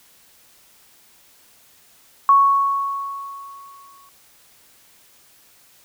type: tone with exponential decay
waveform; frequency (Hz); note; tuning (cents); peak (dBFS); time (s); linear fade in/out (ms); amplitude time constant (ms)
sine; 1108.7; C#6; 0; -8; 2.29-4.09; 1; 390
effects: white hiss -53 dBFS RMS until 5.84 s